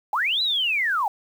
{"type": "linear two-way sweep", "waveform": "sine", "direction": "up then down", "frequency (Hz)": [756, 4044, 756], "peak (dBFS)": -20, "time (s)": [0.13, 1.08], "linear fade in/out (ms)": 2, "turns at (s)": 0.42, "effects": ["8-bit"]}